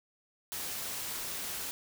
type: noise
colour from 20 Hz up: white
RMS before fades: -38 dBFS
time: 0.52-1.71 s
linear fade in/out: 0 ms
effects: none